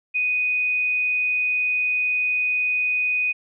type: tone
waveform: sine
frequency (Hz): 2489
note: D#7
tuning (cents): 0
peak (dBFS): -19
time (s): 0.14-3.33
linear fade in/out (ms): 20
effects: none